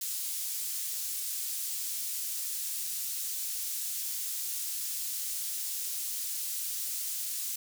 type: high-pass noise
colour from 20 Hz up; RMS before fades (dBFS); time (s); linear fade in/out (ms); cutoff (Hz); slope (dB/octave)
pink; -35; 0.01-7.56; 5; 7000; 12
effects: none